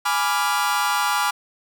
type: chord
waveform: 40% pulse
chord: G# diminished seventh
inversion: none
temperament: equal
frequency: 830.6 / 987.8 / 1174.7 / 1396.9 Hz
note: G#5 / B5 / D6 / F6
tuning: 0 / 0 / 0 / 0 cents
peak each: -24 dBFS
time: 0.05-1.31 s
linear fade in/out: 10 ms
effects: none